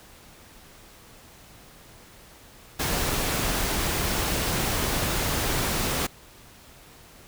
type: noise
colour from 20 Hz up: pink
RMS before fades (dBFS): -26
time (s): 2.79-6.07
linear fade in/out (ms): 10
effects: pink hiss -50 dBFS RMS until 7.27 s